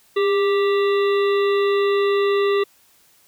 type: harmonic tone with a mistuned harmonic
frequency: 392 Hz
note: G4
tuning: in tune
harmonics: 1 / 3 / 5 / 7 / 9 / 10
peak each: -16 / -26 / -30 / -33 / -35 / -36 dBFS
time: 0.16-2.64 s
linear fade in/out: 10 ms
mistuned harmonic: 1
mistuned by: +45 cents
effects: white hiss -56 dBFS RMS until 3.27 s